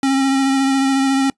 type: tone with vibrato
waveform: square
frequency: 270.1 Hz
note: C#4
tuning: 45 cents flat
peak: -14 dBFS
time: 0.03-1.3 s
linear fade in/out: 2 ms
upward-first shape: sine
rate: 14 Hz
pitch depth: 20 cents each way
effects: noise-tail reverb RT60 0.1 s tail -23 dB re dry + resampled to 24000 Hz